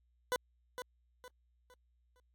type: tone with echo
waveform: 20% pulse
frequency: 499.1 Hz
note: B4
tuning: 18 cents sharp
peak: -26 dBFS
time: 0.32-0.36 s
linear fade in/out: 0 ms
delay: 460 ms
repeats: 4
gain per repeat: -9 dB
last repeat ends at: 2.2 s
effects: added 60 Hz sine -70 dBFS peak until 2.34 s + AAC 64 kbps